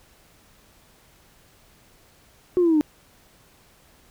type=linear sweep; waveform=sine; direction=down; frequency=367.3 to 293.7 Hz; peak=-14 dBFS; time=2.57-2.81 s; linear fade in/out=0 ms; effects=tanh soft clip ceiling -12 dBFS + pink hiss -56 dBFS RMS until 4.1 s